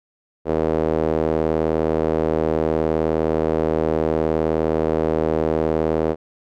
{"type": "tone with band-pass filter", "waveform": "sawtooth", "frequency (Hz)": 79.3, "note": "D#2", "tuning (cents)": 33, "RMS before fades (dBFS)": -20, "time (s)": [0.45, 6.16], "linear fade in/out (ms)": 50, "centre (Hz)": 470, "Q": 2.1, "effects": []}